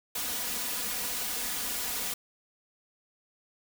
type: noise with comb filter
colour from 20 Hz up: white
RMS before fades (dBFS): -33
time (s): 0.15-2.14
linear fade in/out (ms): 5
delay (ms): 4.1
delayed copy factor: +0.85
effects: none